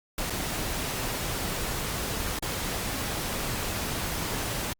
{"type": "noise with dropouts", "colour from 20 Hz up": "pink", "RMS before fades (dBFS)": -31, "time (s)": [0.18, 4.73], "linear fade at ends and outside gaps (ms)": 2, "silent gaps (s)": [[0.299, 0.304], [2.389, 2.424]], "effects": ["Opus 48 kbps"]}